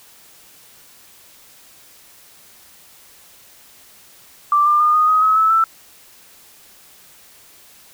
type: tone with pitch steps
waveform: sine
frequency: 1174.7 / 1195.2 / 1216.1 / 1237.4 / 1259 / 1281 / 1303.4 / 1326.2 Hz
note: D6 / D6 / D#6 / D#6 / D#6 / E6 / E6 / E6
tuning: 0 / +30 / -40 / -10 / +20 / -50 / -20 / +10 cents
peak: -11 dBFS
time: 4.52-5.64 s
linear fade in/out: 2 ms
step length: 140 ms
effects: white hiss -47 dBFS RMS until 7.93 s